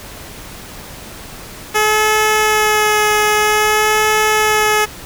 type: tone with vibrato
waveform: 10% pulse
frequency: 426.6 Hz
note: G#4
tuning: 46 cents sharp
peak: -3 dBFS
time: 1.74-4.86 s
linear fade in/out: 20 ms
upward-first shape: sine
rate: 0.51 Hz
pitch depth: 15 cents each way
effects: pink hiss -33 dBFS RMS until 5.05 s